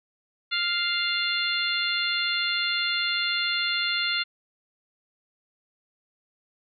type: harmonic tone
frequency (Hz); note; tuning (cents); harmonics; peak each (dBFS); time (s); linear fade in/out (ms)
698.5; F5; 0; 2 / 3 / 4 / 5 / 6; -30 / -30 / -30 / -30 / -30; 0.51-4.24; 20
effects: none